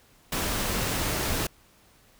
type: noise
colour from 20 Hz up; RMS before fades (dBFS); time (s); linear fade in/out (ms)
pink; -28; 0.32-1.47; 5
effects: pink hiss -59 dBFS RMS until 2.19 s